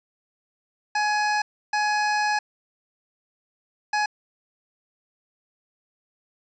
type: tone bursts at uneven times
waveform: 25% pulse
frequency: 840 Hz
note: G#5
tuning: 19 cents sharp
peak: -17 dBFS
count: 3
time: 0.95-1.42 / 1.73-2.39 / 3.93-4.06 s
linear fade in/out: 5 ms
effects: resampled to 16000 Hz + 8-bit